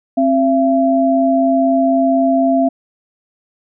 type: tone pair together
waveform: sine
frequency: 266 / 676 Hz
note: C4 / E5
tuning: +29 / +43 cents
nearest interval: octave + major third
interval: 1614 cents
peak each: -13 dBFS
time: 0.17-2.69 s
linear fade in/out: 10 ms
effects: none